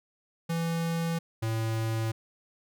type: tone pair in turn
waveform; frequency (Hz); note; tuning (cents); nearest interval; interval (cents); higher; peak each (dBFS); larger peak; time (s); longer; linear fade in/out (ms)
square; 166.4 / 112.12; E3 / A2; +17 / +33; perfect fifth; 684; first; -28; neither; 0.49-1.19 / 1.42-2.12; neither; 10
effects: none